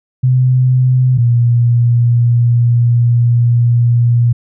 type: tone pair in turn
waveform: sine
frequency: 127.6 / 119.28 Hz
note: C3 / A#2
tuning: -43 / +40 cents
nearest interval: minor second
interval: 117 cents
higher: first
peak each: -7 dBFS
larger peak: neither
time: 0.23-1.18 / 1.18-4.33 s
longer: second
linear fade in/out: 10 ms
effects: none